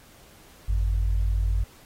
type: tone pair together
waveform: sine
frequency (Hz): 51.02 / 90.9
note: G#1 / F#2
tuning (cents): -30 / -30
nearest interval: minor seventh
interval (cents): 1000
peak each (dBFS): -21 / -29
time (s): 0.68-1.64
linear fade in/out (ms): 10
effects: pink hiss -53 dBFS RMS until 1.85 s + AAC 48 kbps